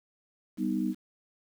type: chord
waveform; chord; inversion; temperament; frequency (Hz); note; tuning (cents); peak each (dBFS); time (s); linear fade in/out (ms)
sine; G augmented; none; equal; 196 / 246.9 / 311.1; G3 / B3 / D#4; 0 / 0 / 0; -31; 0.57-0.95; 50
effects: 9-bit